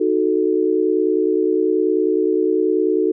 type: chord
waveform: sine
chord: D# diminished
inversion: none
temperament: equal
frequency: 311.1 / 370 / 440 Hz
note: D#4 / F#4 / A4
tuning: 0 / 0 / 0 cents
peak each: -20 / -18 / -19 dBFS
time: 0-3.12 s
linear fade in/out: 10 ms
effects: none